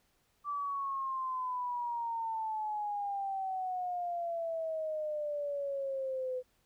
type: exponential sweep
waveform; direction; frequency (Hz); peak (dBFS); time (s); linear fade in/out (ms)
sine; down; 1168 to 503; -33; 0.44-6.43; 50
effects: pink hiss -73 dBFS RMS until 6.65 s